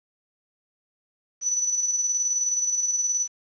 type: tone with tremolo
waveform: sine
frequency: 5960 Hz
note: F#8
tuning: 12 cents sharp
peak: -20 dBFS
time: 1.41-3.28 s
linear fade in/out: 50 ms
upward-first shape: square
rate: 19 Hz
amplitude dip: 40%
effects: resampled to 16000 Hz + 9-bit